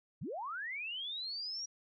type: linear sweep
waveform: sine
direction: up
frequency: 92.5 to 5730 Hz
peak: -38 dBFS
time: 0.21-1.66 s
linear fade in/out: 10 ms
effects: none